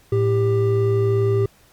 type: tone pair together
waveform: triangle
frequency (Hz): 110.96 / 395.4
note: A2 / G4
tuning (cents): +15 / +15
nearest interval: octave + minor seventh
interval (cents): 2200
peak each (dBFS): -16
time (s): 0.12-1.46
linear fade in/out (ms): 5
effects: pink hiss -54 dBFS RMS until 1.72 s + MP3 96 kbps